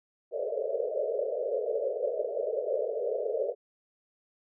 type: band-pass noise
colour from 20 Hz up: pink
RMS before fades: -31 dBFS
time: 0.31-3.55 s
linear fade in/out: 50 ms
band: 420 to 630 Hz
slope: 96 dB/octave
effects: none